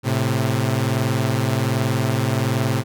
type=tone pair together; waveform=sawtooth; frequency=110.11 / 131.4 Hz; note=A2 / C3; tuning=+2 / +8 cents; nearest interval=minor third; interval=306 cents; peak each=-17 dBFS; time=0.03-2.84 s; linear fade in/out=50 ms; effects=none